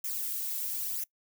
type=noise with flanger; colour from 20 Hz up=violet; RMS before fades=-34 dBFS; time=0.04-1.04 s; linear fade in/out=5 ms; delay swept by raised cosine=0.23 to 2.53 ms; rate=1 Hz; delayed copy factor=-0.65; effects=noise-tail reverb RT60 0.1 s tail -22 dB re dry